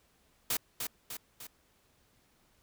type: noise with echo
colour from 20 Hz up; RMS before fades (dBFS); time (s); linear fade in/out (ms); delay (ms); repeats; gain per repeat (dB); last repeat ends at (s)
white; -31; 0.5-0.57; 5; 300; 3; -5; 1.47
effects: pink hiss -69 dBFS RMS until 2.62 s